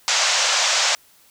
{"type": "band-pass noise", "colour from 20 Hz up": "white", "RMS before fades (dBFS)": -19, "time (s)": [0.08, 0.95], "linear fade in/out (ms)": 0, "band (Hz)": [550, 7100], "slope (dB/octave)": 48, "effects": ["white hiss -54 dBFS RMS until 1.3 s"]}